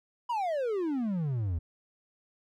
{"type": "exponential sweep", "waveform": "triangle", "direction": "down", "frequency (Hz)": [1000, 77.9], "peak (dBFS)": -26, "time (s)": [0.29, 1.59], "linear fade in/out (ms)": 10, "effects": []}